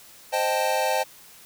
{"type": "chord", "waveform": "square", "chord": "A half-diminished seventh", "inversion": "first", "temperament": "equal", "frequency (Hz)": [523.3, 622.3, 784, 880], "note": ["C5", "Eb5", "G5", "A5"], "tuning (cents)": [0, 0, 0, 0], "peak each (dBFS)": -28, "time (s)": [0.32, 1.04], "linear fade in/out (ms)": 20, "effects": ["white hiss -49 dBFS RMS until 1.45 s"]}